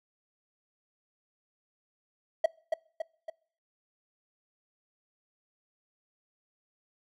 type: tone with echo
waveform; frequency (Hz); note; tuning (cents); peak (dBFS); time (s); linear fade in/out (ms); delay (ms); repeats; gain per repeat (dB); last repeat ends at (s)
triangle; 647; E5; -32; -17; 2.44-2.46; 5; 280; 3; -5; 3.3
effects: noise-tail reverb RT60 0.5 s tail -25 dB re dry